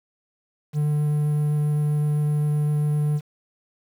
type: tone with vibrato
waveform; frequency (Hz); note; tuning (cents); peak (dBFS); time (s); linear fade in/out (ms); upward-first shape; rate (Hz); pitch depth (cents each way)
triangle; 149; D3; +25; -17; 0.73-3.21; 50; triangle; 7.7; 8
effects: 8-bit